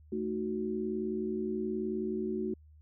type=chord; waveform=sine; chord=D# diminished; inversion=second; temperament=equal; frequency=220 / 311.1 / 370 Hz; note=A3 / D#4 / F#4; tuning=0 / 0 / 0 cents; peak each=-35 / -39 / -34 dBFS; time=0.12-2.54 s; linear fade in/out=5 ms; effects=added 76 Hz sine -54 dBFS peak until 2.81 s